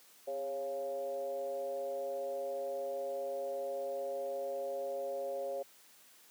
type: tone with frequency modulation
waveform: sine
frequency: 550 Hz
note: C#5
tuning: 14 cents flat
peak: -35 dBFS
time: 0.27-5.63 s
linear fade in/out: 10 ms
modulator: 145 Hz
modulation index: 0.77
effects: white hiss -61 dBFS RMS until 6.3 s + high-pass 200 Hz 12 dB/octave